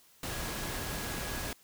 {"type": "tone in noise", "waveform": "sine", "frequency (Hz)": 1661.2, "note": "G#6", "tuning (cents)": 0, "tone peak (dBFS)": -47, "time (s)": [0.3, 1.51], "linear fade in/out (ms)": 2, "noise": "pink", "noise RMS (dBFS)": -37, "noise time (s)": [0.23, 1.53], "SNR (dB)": -13, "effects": ["white hiss -62 dBFS RMS until 1.63 s"]}